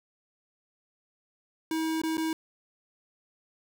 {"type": "tone with dropouts", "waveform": "square", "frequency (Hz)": 320.4, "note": "E4", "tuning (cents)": -49, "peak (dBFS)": -28, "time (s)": [1.71, 2.33], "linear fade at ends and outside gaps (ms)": 2, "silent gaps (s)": [[2.017, 2.035], [2.171, 2.179]], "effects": ["9-bit"]}